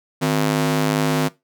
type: ring-modulated tone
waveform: sawtooth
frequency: 207.5 Hz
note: G#3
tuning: 1 cent flat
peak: -10 dBFS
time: 0.21-1.29 s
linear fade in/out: 20 ms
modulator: 52.4 Hz
effects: noise-tail reverb RT60 0.2 s tail -18 dB re dry